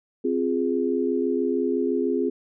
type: chord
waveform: sine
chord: F minor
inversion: second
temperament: equal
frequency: 261.6 / 349.2 / 415.3 Hz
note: C4 / F4 / Ab4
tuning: 0 / 0 / 0 cents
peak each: -25 / -26 / -25 dBFS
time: 0.24-2.3 s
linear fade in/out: 10 ms
effects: none